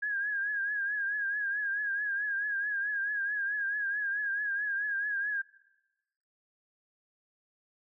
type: tone with vibrato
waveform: sine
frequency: 1644 Hz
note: G#6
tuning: 18 cents flat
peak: -29 dBFS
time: 0.02-5.42 s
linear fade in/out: 10 ms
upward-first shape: triangle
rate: 4.6 Hz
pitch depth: 78 cents each way
effects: noise-tail reverb RT60 1.0 s tail -21 dB re dry